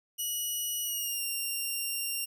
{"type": "tone with pitch glide", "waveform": "5% pulse", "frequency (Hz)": [2925, 2778], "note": ["F#7", "F7"], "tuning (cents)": [-21, -10], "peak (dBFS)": -23, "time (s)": [0.18, 2.26], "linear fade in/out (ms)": 20, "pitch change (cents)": -89, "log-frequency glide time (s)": [0.84, 1.23], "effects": []}